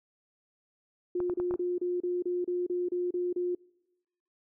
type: tone bursts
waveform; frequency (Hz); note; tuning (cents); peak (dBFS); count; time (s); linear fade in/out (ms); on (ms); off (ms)
sine; 356; F4; +33; -27; 11; 1.15-3.55; 5; 190; 31
type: clicks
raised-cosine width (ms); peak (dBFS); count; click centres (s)
1; -25; 5; 1.203 / 1.298 / 1.4 / 1.51 / 1.54
effects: noise-tail reverb RT60 1.0 s tail -24 dB re dry